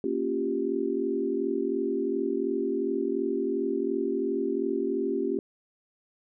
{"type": "chord", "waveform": "sine", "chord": "G half-diminished seventh", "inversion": "first", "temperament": "equal", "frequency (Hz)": [233.1, 277.2, 349.2, 392], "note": ["Bb3", "Db4", "F4", "G4"], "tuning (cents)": [0, 0, 0, 0], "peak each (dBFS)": [-34, -31, -31, -29], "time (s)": [0.04, 5.39], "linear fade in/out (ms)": 2, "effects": []}